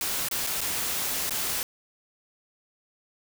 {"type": "noise with dropouts", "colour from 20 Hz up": "white", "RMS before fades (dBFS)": -29, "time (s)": [0.01, 1.63], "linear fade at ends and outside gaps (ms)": 1, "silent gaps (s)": [[0.286, 0.312], [0.466, 0.471], [0.607, 0.614], [1.295, 1.307]], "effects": []}